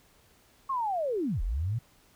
sine linear two-way sweep, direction down then up, 1108.7 to 34.31 to 123 Hz, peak -27 dBFS, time 0.69-1.79 s, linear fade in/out 10 ms, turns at 1.42 s, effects pink hiss -62 dBFS RMS until 2.15 s

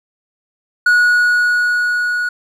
triangle tone with level ramp, 1458 Hz, F#6, 26 cents flat, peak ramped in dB -6 to -14 dBFS, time 0.86-2.29 s, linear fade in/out 5 ms, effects none

